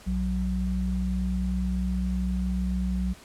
sine tone pair together, 61.74 / 185.01 Hz, B1 / F#3, 0 / 0 cents, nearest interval octave + perfect fifth, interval 1900 cents, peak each -27 dBFS, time 0.06-3.14 s, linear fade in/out 20 ms, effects pink hiss -50 dBFS RMS until 3.24 s + low-pass 11000 Hz 12 dB/octave

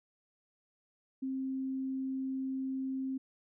sine tone, 264.7 Hz, C4, 20 cents sharp, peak -33 dBFS, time 1.22-3.18 s, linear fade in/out 10 ms, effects none

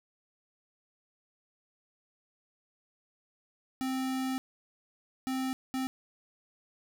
square tone bursts at uneven times, 261.6 Hz, C4, in tune, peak -31 dBFS, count 3, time 3.81-4.38 / 5.27-5.53 / 5.74-5.87 s, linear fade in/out 0 ms, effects none

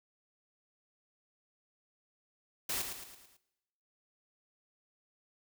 white noise with echo, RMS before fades -35 dBFS, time 2.69-2.82 s, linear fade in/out 5 ms, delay 110 ms, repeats 5, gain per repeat -6 dB, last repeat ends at 3.37 s, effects noise-tail reverb RT60 1.0 s tail -20 dB re dry

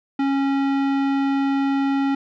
sine tone with tanh clipping, 274.9 Hz, C#4, 14 cents flat, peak -20 dBFS, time 0.19-2.15 s, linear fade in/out 5 ms, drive 18 dB, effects none

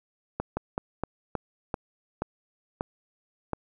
slowing click train, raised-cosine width 1 ms, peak -14 dBFS, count 9, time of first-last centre 0.4-3.533 s, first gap 170 ms, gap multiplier 1.23, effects none

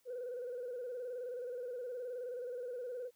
sine tone with vibrato, 493.9 Hz, B4, in tune, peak -38 dBFS, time 0.05-3.11 s, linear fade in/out 50 ms, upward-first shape square, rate 19 Hz, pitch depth 53 cents each way, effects tanh soft clip ceiling -36 dBFS + white hiss -74 dBFS RMS until 3.15 s

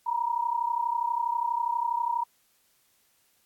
sine tone pair together, 932.3 / 964.6 Hz, A#5 / B5, 0 / -41 cents, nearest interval minor second, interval 59 cents, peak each -28 dBFS, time 0.06-2.24 s, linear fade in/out 10 ms, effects white hiss -67 dBFS RMS until 3.45 s + AAC 64 kbps

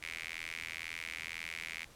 sawtooth tone with high-pass filter, 82 Hz, E2, 9 cents flat, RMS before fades -43 dBFS, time 0.02-1.85 s, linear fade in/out 10 ms, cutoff 2200 Hz, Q 5.4, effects pink hiss -58 dBFS RMS until 1.95 s + low-pass 12000 Hz 12 dB/octave

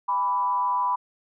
sine tone with frequency modulation, 990 Hz, B5, 4 cents sharp, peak -21 dBFS, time 0.08-0.96 s, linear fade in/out 10 ms, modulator 173 Hz, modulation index 0.5, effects none

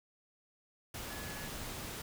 sine tone in noise, 1700 Hz, G#6, 40 cents sharp, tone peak -49 dBFS, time 1.1-1.48 s, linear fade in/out 5 ms, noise pink, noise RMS -43 dBFS, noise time 0.94-2.02 s, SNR -9 dB, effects none

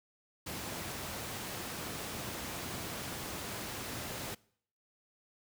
pink noise, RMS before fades -40 dBFS, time 0.46-4.35 s, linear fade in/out 10 ms, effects noise-tail reverb RT60 0.6 s tail -23 dB re dry + high-pass 80 Hz 12 dB/octave

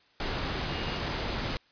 sine tone in noise, 2846 Hz, F7, 32 cents sharp, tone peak -43 dBFS, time 0.69-0.97 s, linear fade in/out 0 ms, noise pink, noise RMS -32 dBFS, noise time 0.2-1.57 s, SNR -14 dB, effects white hiss -63 dBFS RMS until 1.71 s + resampled to 11025 Hz

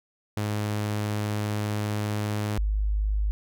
sawtooth / sine tone pair in turn, 105 / 51.57 Hz, G#2 / G#1, +19 / -11 cents, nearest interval octave, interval 1230 cents, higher first, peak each -22 dBFS, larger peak neither, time 0.37-2.58 / 2.58-3.31 s, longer first, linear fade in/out 0 ms, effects none

